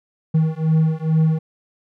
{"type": "beating tone pair", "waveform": "triangle", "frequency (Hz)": [157.7, 160], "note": ["D#3", "D#3"], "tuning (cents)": [24, 49], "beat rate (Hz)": 2.3, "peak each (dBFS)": -16, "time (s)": [0.34, 1.39], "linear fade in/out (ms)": 10, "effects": []}